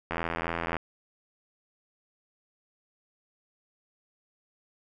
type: click train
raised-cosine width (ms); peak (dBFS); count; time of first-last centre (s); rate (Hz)
0.5; -15; 56; 0.11-0.767; 83.7
effects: none